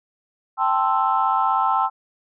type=chord; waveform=sine; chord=A minor seventh; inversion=third; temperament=equal; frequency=784 / 880 / 1046.5 / 1318.5 Hz; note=G5 / A5 / C6 / E6; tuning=0 / 0 / 0 / 0 cents; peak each=-22 dBFS; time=0.57-1.9 s; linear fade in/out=50 ms; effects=tanh soft clip ceiling -7 dBFS